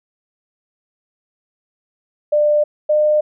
sine tone pair in turn, 596 / 604.7 Hz, D5 / D#5, +25 / -50 cents, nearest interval unison, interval 25 cents, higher second, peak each -11 dBFS, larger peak neither, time 2.32-2.64 / 2.89-3.21 s, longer neither, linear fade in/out 10 ms, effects none

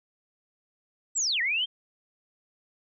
sine linear two-way sweep, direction down then up, 7970 to 1808 to 3228 Hz, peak -24 dBFS, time 1.15-1.66 s, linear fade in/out 20 ms, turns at 1.41 s, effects none

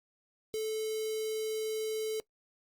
square tone with notch filter, 436.6 Hz, A4, 13 cents flat, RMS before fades -34 dBFS, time 0.54-2.2 s, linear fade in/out 0 ms, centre 1400 Hz, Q 0.53, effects noise-tail reverb RT60 0.1 s tail -22 dB re dry + Opus 48 kbps

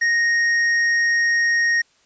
triangle tone with hard clipping, 1864.7 Hz, A#6, in tune, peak -17 dBFS, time 0.01-1.82 s, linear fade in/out 10 ms, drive 9 dB, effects white hiss -59 dBFS RMS until 2.05 s + resampled to 16000 Hz

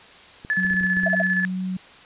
clicks, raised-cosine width 3 ms, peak -25 dBFS, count 8, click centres 0.449 / 0.649 / 0.709 / 0.742 / 0.81 / 0.842 / 0.971 / 1.035 s
sine tone with tremolo, 1726 Hz, A6, 34 cents flat, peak -18 dBFS, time 0.5-1.45 s, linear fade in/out 0 ms, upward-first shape square, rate 15 Hz, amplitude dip 40%
sine tone with vibrato, 185 Hz, F#3, in tune, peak -24 dBFS, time 0.57-1.77 s, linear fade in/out 5 ms, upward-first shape triangle, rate 2.1 Hz, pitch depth 11 cents each way
sine tone bursts, 658 Hz, E5, 3 cents flat, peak -19 dBFS, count 3, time 1.06-1.22 s, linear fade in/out 5 ms, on 24 ms, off 44 ms
effects white hiss -46 dBFS RMS until 2.05 s + resampled to 8000 Hz

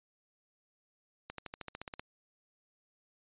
accelerating click train, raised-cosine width 0.3 ms, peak -25 dBFS, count 11, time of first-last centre 1.3-1.995 s, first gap 83 ms, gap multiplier 0.96, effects resampled to 8000 Hz

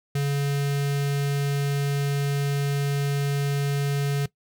square tone with notch filter, 141.4 Hz, C#3, 35 cents sharp, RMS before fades -24 dBFS, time 0.15-4.26 s, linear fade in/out 5 ms, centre 920 Hz, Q 1.4, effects noise-tail reverb RT60 0.1 s tail -19 dB re dry

